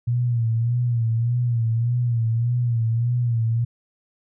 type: tone with vibrato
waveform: sine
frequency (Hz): 117.8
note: A#2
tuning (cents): +19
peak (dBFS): -18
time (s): 0.07-3.65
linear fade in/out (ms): 10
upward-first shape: sine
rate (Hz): 1.7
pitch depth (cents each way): 70
effects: none